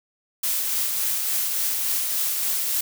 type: noise with tremolo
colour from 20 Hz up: blue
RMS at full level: -23 dBFS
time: 0.43-2.81 s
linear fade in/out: 5 ms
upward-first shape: triangle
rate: 3.5 Hz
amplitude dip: 30%
effects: none